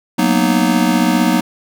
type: chord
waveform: square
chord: B major seventh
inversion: second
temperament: just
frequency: 185.21 / 231.5 / 246.9 / 308.7 Hz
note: F#3 / A#3 / B3 / D#4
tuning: +2 / -12 / 0 / -14 cents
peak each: -18 dBFS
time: 0.18-1.41 s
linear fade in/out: 10 ms
effects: none